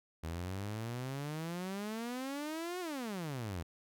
sawtooth exponential two-way sweep, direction up then down, 79.1 to 370 to 79.1 Hz, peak -34 dBFS, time 0.23-3.63 s, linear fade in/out 10 ms, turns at 2.8 s, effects none

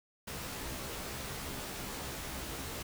pink noise with comb filter, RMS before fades -41 dBFS, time 0.27-2.83 s, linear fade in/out 10 ms, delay 15 ms, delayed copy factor +0.75, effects none

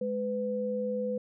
sine tone pair together, 209.6 / 501.1 Hz, G#3 / B4, +16 / +25 cents, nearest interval octave + minor third, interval 1509 cents, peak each -34 / -30 dBFS, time 0.01-1.18 s, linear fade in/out 5 ms, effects none

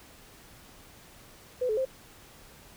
sine tone with pitch steps, 502 / 431.3 / 525 Hz, B4 / A4 / C5, +28 / -35 / +6 cents, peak -25 dBFS, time 1.61-1.853 s, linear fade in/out 10 ms, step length 81 ms, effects pink hiss -53 dBFS RMS until 2.76 s

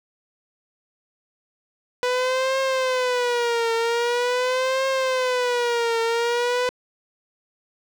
sawtooth tone with vibrato, 493.9 Hz, B4, in tune, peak -16 dBFS, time 2.03-6.69 s, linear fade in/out 0 ms, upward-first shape triangle, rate 0.44 Hz, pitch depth 140 cents each way, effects low-pass 6000 Hz 12 dB/octave + 8-bit

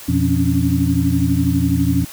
sine tone cluster, 85.9 / 119.9 / 172.4 / 271.1 / 283.2 Hz, F2 / A#2 / F3 / C#4 / C#4, -28 / +49 / -22 / -38 / +37 cents, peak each -20 dBFS, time 0.08-2.05 s, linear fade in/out 10 ms, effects white hiss -36 dBFS RMS until 2.12 s

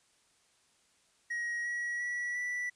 triangle tone with pitch steps, 1894 / 1917.1 / 1940.5 / 1964.2 Hz, A#6 / A#6 / B6 / B6, +27 / +48 / -31 / -10 cents, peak -31 dBFS, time 1.3-2.7 s, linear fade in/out 10 ms, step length 350 ms, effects white hiss -69 dBFS RMS until 2.75 s + resampled to 22050 Hz

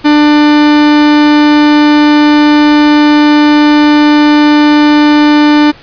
45% pulse tone, 297.4 Hz, D4, 22 cents sharp, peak -3 dBFS, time 0.04-5.72 s, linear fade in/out 20 ms, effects pink hiss -35 dBFS RMS until 5.82 s + resampled to 11025 Hz

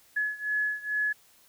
sine beating tone pair, 1699 / 1701.3 Hz, G#6 / G#6, +39 / +41 cents, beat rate 2.3 Hz, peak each -29 / -31 dBFS, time 0.16-1.13 s, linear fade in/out 10 ms, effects white hiss -60 dBFS RMS until 1.48 s

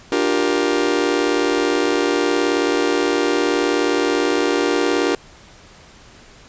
40% pulse chord, G minor seventh, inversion second, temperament just, 294 / 352.8 / 392 / 470.4 Hz, D4 / F4 / G4 / Bb4, +2 / +18 / 0 / +16 cents, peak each -21 dBFS, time 0.12-5.15 s, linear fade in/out 2 ms, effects pink hiss -45 dBFS RMS until 6.48 s + resampled to 16000 Hz

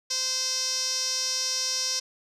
sawtooth tone with band-pass filter, 518 Hz, C5, 17 cents flat, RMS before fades -28 dBFS, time 0.1-2 s, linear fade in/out 10 ms, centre 5400 Hz, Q 6.9, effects none

